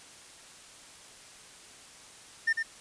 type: tone with echo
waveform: triangle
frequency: 1808 Hz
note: A6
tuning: 47 cents sharp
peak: -21 dBFS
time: 2.47-2.53 s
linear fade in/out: 10 ms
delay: 100 ms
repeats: 1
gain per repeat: -5 dB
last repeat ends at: 2.63 s
effects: white hiss -51 dBFS RMS until 2.8 s + resampled to 22050 Hz